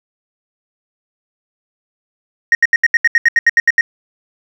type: tone bursts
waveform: sine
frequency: 1867 Hz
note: A#6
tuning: 2 cents sharp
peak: -4 dBFS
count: 13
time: 2.52-3.81 s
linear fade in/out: 2 ms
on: 30 ms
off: 75 ms
effects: tanh soft clip ceiling -5 dBFS + 7-bit